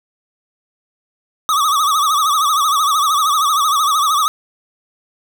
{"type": "tone with vibrato", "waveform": "square", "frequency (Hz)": 1200, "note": "D6", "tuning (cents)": 37, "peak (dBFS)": -13, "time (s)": [1.49, 4.28], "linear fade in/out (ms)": 0, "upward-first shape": "sine", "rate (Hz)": 13, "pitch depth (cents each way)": 120, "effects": []}